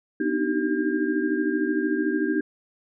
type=tone cluster; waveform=sine; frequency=248.1 / 299 / 312.3 / 384.7 / 1609 Hz; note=B3 / D4 / D#4 / G4 / G6; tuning=+8 / +31 / +7 / -33 / +45 cents; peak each=-29 / -27 / -26 / -28 / -32 dBFS; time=0.2-2.41 s; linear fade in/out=5 ms; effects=none